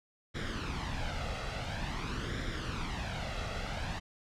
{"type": "noise with flanger", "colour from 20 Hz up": "pink", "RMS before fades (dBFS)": -36, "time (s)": [0.34, 4], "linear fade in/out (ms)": 20, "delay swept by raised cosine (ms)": [0.55, 1.53], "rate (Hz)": 0.48, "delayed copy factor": 0.6, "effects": ["low-pass 4000 Hz 12 dB/octave"]}